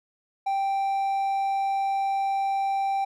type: tone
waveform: triangle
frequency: 784 Hz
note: G5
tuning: in tune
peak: -21 dBFS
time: 0.46-3.05 s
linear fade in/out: 10 ms
effects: none